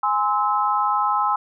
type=chord; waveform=sine; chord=Ab augmented; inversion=none; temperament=just; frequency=830.6 / 1038.3 / 1297.8 Hz; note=Ab5 / C6 / E6; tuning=0 / -14 / -27 cents; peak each=-22 dBFS; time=0.03-1.36 s; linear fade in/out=5 ms; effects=none